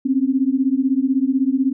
sine beating tone pair, 257.9 / 273.9 Hz, C4 / C#4, -25 / -21 cents, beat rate 16 Hz, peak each -18 dBFS, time 0.05-1.73 s, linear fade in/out 10 ms, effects none

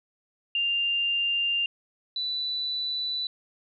sine tone pair in turn, 2794 / 3974 Hz, F7 / B7, 0 / +10 cents, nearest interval tritone, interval 610 cents, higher second, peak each -23 / -27 dBFS, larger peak first, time 0.55-1.66 / 2.16-3.27 s, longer neither, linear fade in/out 2 ms, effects none

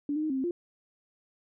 sine tone with pitch steps, 288.9 / 306.2 / 311.1 / 266.3 / 264.1 / 348.7 Hz, D4 / D#4 / D#4 / C4 / C4 / F4, -28 / -28 / 0 / +31 / +16 / -3 cents, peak -27 dBFS, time 0.09-0.51 s, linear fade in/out 2 ms, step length 70 ms, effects none

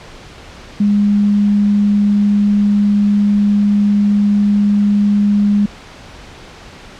sine tone, 204.9 Hz, G#3, 23 cents flat, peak -9 dBFS, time 0.8-5.66 s, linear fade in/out 5 ms, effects pink hiss -36 dBFS RMS until 6.99 s + low-pass 5000 Hz 12 dB/octave

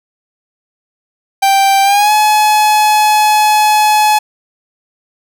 45% pulse tone with pitch glide, 784 to 850 Hz, G5 to G#5, 0 to +40 cents, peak -7 dBFS, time 1.42-4.19 s, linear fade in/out 10 ms, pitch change +140 cents, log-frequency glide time 1.83-2.12 s, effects none

